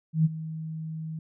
sine tone with ADSR envelope, 159 Hz, D#3, 38 cents sharp, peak -16 dBFS, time 0.13-1.19 s, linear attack 120 ms, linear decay 27 ms, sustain -16 dB, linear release 3 ms, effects none

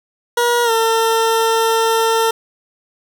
20% pulse tone with pitch glide, 478.6 to 451.7 Hz, A#4 to A4, +46 to +45 cents, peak -8 dBFS, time 0.37-2.31 s, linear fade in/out 5 ms, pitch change -101 cents, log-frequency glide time 0.64-0.71 s, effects none

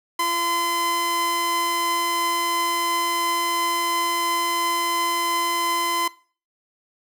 sawtooth tone pair together, 342.1 / 1023.4 Hz, F4 / C6, -36 / -39 cents, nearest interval octave + perfect fifth, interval 1897 cents, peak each -28 / -17 dBFS, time 0.19-6.08 s, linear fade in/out 5 ms, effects noise-tail reverb RT60 0.4 s tail -20 dB re dry

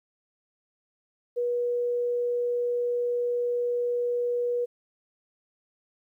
sine tone, 483.9 Hz, B4, 35 cents flat, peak -24 dBFS, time 1.36-4.66 s, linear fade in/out 20 ms, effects 11-bit

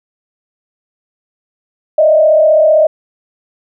sine tone with frequency modulation, 622 Hz, D#5, 1 cent flat, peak -5 dBFS, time 1.98-2.87 s, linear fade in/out 5 ms, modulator 35.5 Hz, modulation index 0.8, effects none

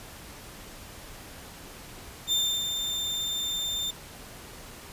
35% pulse tone with ADSR envelope, 3591 Hz, A7, 35 cents sharp, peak -20 dBFS, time 2.27-3.91 s, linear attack 49 ms, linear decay 310 ms, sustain -6 dB, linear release 9 ms, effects pink hiss -45 dBFS RMS until 4.92 s + resampled to 32000 Hz

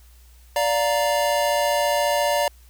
square chord, Bb major, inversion first, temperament equal with one note detuned, 583.9 / 698.5 / 932.3 Hz, D5 / F5 / Bb5, -10 / 0 / 0 cents, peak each -22 / -26 / -25 dBFS, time 0.56-2.48 s, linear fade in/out 2 ms, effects added 60 Hz sine -47 dBFS peak until 2.69 s + white hiss -57 dBFS RMS until 2.69 s

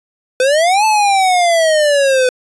square exponential two-way sweep, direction up then down, 500 to 880 to 500 Hz, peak -10 dBFS, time 0.4-2.29 s, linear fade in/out 2 ms, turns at 0.85 s, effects resampled to 24000 Hz

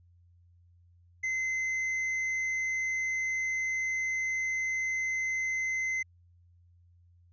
sine tone with tanh clipping, 2059 Hz, C7, 28 cents flat, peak -30 dBFS, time 1.23-6.03 s, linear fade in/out 10 ms, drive 7 dB, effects added 87 Hz sine -58 dBFS peak until 7.32 s + resampled to 16000 Hz

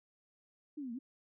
sine exponential two-way sweep, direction down then up, 311.1 to 224.3 to 282.5 Hz, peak -39 dBFS, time 0.77-0.99 s, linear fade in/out 10 ms, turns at 0.93 s, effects none

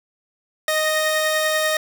sawtooth tone pair together, 622.3 / 1856.7 Hz, D#5 / A#6, 0 / -7 cents, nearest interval octave + perfect fifth, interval 1893 cents, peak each -16 / -19 dBFS, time 0.68-1.77 s, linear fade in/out 2 ms, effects none

